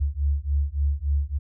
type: beating tone pair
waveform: sine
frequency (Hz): 69.7 / 73.2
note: C#2 / D2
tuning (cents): +10 / -5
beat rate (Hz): 3.5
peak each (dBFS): -24 / -24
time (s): 0-1.39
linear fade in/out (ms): 20
effects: none